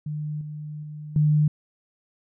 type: tone with level steps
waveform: sine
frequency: 150.8 Hz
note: D3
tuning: 46 cents sharp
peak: -27 / -32 / -34 / -16 dBFS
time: 0.06-1.48 s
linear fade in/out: 5 ms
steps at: 0.41 / 0.83 / 1.16 s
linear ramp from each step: 2 ms
effects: none